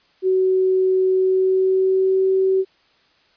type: tone with pitch glide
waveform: sine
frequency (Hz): 375 to 380.7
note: F#4 to F#4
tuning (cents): +23 to +49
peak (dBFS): -14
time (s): 0.22-2.65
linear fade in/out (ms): 50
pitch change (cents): +26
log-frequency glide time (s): 1.12-2.28
effects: white hiss -58 dBFS RMS until 3.36 s + resampled to 11025 Hz